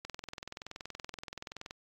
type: click train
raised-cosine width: 0.2 ms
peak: -24 dBFS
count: 36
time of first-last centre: 0.05-1.709 s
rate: 21.1 Hz
effects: AAC 48 kbps